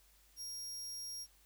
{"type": "tone", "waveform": "sawtooth", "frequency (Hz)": 5600, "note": "F8", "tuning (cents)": 4, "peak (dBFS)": -40, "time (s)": [0.36, 1.27], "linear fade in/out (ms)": 50, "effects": ["added 50 Hz sine -68 dBFS peak until 1.45 s", "white hiss -68 dBFS RMS until 1.45 s"]}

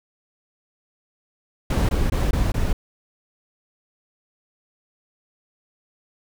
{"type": "noise bursts", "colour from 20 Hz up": "brown", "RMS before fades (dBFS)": -20, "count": 5, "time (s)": [1.7, 2.73], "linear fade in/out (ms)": 5, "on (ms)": 190, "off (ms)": 20, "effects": []}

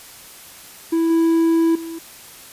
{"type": "tone with level steps", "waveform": "triangle", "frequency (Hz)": 329.6, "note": "E4", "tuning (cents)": 0, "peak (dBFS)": [-13, -11, -26], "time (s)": [0.92, 1.99], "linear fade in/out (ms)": 10, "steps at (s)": [1.1, 1.75], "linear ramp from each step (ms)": 5, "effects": ["white hiss -41 dBFS RMS until 2.52 s", "resampled to 32000 Hz"]}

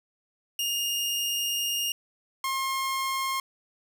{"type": "tone pair in turn", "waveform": "sawtooth", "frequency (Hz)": [2835, 1069.6], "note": ["F7", "C6"], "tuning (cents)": [25, 38], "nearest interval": "octave + perfect fourth", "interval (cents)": 1687, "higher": "first", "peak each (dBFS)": -23, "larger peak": "neither", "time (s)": [[0.59, 1.92], [2.44, 3.4]], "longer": "first", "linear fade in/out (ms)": 2, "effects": []}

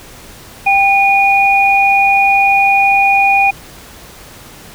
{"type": "tone pair together", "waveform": "sine", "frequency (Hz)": [789, 2449], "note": ["G5", "D#7"], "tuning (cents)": [11, -28], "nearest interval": "octave + minor sixth", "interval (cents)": 1961, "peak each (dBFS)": -10, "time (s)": [0.66, 3.51], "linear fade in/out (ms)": 10, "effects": ["pink hiss -36 dBFS RMS until 4.74 s"]}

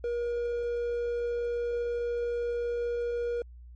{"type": "tone", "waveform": "triangle", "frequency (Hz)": 476.3, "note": "A#4", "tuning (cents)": 37, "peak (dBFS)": -26, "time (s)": [0.04, 3.42], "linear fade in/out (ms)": 2, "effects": ["added 60 Hz sine -45 dBFS peak until 3.75 s", "MP3 32 kbps"]}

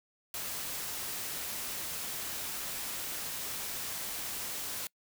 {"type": "noise", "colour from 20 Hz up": "white", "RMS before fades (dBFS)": -38, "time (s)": [0.34, 4.87], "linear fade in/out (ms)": 2, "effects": ["noise-tail reverb RT60 0.1 s tail -25 dB re dry"]}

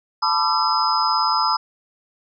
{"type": "tone cluster", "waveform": "sine", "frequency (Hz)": [878, 996, 1188, 1345, 5040], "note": ["A5", "B5", "D6", "E6", "D#8"], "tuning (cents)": [-4, 14, 20, 34, 21], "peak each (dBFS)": -23, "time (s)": [0.22, 1.57], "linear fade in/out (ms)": 10, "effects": []}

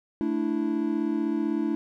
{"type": "chord", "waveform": "triangle", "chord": "A suspended fourth", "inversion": "none", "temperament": "equal", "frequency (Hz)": [220, 293.7, 329.6], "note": ["A3", "D4", "E4"], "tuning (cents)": [0, 0, 0], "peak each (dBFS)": [-28, -26, -26], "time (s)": [0.21, 1.75], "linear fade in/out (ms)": 0, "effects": []}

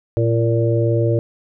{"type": "harmonic tone with a mistuned harmonic", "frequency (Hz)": 115.8, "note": "A#2", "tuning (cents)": -11, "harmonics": [1, 3, 4, 5], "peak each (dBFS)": [-16, -21, -22, -23], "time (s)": [0.17, 1.19], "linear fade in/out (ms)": 0, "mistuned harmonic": 3, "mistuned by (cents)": -28, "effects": []}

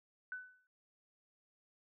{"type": "tone with exponential decay", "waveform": "sine", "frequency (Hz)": 1500, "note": "F#6", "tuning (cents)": 23, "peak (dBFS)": -38, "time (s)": [0.32, 0.67], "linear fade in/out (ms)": 1, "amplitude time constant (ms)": 74, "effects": []}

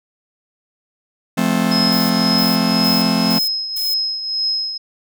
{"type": "chord", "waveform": "45% pulse", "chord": "F major", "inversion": "none", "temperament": "just", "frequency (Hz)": [174.61, 218.3, 261.9], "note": ["F3", "A3", "C4"], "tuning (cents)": [0, -13, 2], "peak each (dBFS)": [-20, -18, -20], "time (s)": [1.37, 3.39], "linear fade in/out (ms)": 10}
{"type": "tone with tremolo", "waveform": "sine", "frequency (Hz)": 5130, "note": "E8", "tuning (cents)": -48, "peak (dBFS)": -15, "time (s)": [1.71, 4.78], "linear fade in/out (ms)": 10, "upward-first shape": "triangle", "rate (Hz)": 1.9, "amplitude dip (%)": 65}
{"type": "noise bursts", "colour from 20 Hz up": "violet", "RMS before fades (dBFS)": -28, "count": 5, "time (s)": [1.92, 3.94], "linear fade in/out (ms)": 5, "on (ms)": 180, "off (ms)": 280}
{"effects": []}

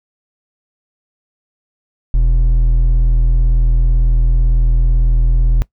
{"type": "tone with hard clipping", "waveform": "sine", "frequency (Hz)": 41, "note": "E1", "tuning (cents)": -9, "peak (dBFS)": -10, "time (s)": [2.14, 5.62], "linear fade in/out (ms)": 0, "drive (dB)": 5, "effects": ["noise-tail reverb RT60 0.1 s tail -20 dB re dry"]}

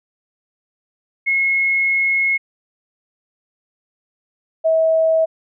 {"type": "tone pair in turn", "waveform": "sine", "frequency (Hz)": [2170, 645.1], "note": ["C#7", "E5"], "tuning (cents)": [-37, -38], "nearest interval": "octave + major sixth", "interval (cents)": 2101, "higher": "first", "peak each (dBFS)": [-14, -12], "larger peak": "second", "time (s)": [[1.26, 2.38], [4.64, 5.26]], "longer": "first", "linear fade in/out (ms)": 20, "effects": []}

